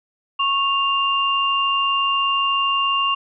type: tone pair together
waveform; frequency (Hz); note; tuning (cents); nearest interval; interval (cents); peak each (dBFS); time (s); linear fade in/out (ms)
sine; 1100.8 / 2794; C#6 / F7; -12 / 0; octave + major third; 1612; -19 / -20; 0.39-3.15; 10
effects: none